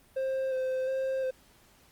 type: tone with vibrato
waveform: triangle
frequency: 524 Hz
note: C5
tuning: 2 cents sharp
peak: -26 dBFS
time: 0.16-1.31 s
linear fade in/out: 10 ms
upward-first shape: square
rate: 1.4 Hz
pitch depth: 17 cents each way
effects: pink hiss -61 dBFS RMS until 1.91 s + Opus 32 kbps